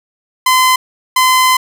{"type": "tone pair in turn", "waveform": "sawtooth", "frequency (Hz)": [1026, 1026], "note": ["C6", "C6"], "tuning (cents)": [-34, -34], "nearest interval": "unison", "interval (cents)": 0, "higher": "neither", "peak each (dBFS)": -4, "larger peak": "neither", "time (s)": [[0.46, 0.76], [1.16, 1.57]], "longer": "second", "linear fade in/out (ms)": 5, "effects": []}